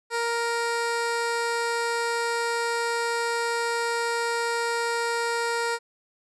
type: tone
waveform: 15% pulse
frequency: 467.4 Hz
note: A#4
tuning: 5 cents sharp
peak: -18 dBFS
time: 0.1-5.79 s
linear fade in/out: 50 ms
effects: resampled to 24000 Hz